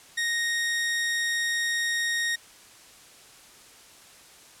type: tone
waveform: sawtooth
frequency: 1864.7 Hz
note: A#6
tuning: in tune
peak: -21 dBFS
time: 0.17-2.36 s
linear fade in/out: 10 ms
effects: white hiss -51 dBFS RMS until 4.6 s + low-pass 10000 Hz 12 dB/octave